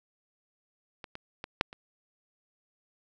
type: clicks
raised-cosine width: 0.3 ms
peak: -25 / -24 / -21 / -7 / -28 dBFS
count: 5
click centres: 1.042 / 1.154 / 1.441 / 1.611 / 1.729 s
effects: none